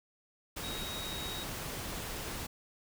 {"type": "tone in noise", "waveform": "sine", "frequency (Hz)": 3785, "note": "A#7", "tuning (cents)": 26, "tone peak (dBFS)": -41, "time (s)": [0.63, 1.44], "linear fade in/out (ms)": 10, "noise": "pink", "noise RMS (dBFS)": -40, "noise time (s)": [0.56, 2.47], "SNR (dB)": -4, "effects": []}